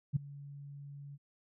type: tone with ADSR envelope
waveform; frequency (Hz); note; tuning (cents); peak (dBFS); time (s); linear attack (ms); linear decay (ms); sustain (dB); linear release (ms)
sine; 142; C#3; +42; -24; 0.13-1.18; 31; 9; -21; 38
effects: none